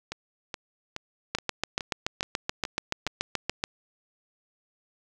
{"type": "two click trains", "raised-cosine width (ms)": 0.2, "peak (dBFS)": [-9, -16], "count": [17, 9], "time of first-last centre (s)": [[1.35, 3.639], [0.12, 3.496]], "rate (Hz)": [6.99, 2.37], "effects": []}